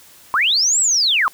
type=linear two-way sweep; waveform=sine; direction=up then down; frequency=984 to 7960 to 984 Hz; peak=-13 dBFS; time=0.34-1.28 s; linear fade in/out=0 ms; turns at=0.8 s; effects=white hiss -46 dBFS RMS until 1.33 s